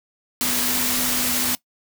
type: tone in noise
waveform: sine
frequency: 248.5 Hz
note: B3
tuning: 11 cents sharp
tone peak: -30 dBFS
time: 0.41-1.55 s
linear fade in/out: 0 ms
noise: white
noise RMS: -22 dBFS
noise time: 0.41-1.55 s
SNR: -11 dB
effects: noise-tail reverb RT60 0.1 s tail -20 dB re dry